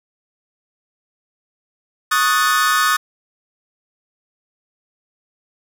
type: chord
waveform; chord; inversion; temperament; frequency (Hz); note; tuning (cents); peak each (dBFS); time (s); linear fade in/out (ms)
45% pulse; D# half-diminished seventh; third; equal; 1108.7 / 1244.5 / 1480 / 1760; C#6 / D#6 / F#6 / A6; 0 / 0 / 0 / 0; -22 / -17 / -20 / -21; 2.11-2.97; 10
effects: none